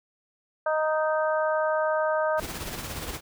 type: harmonic tone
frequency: 311.1 Hz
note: D#4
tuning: in tune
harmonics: 2 / 3 / 4 / 5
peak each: -24 / -30 / -31 / -32 dBFS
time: 0.66-2.4 s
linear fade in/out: 5 ms
type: noise with tremolo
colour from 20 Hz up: pink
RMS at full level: -33 dBFS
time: 2.37-3.21 s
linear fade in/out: 50 ms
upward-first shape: sine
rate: 17 Hz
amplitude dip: 45%
effects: none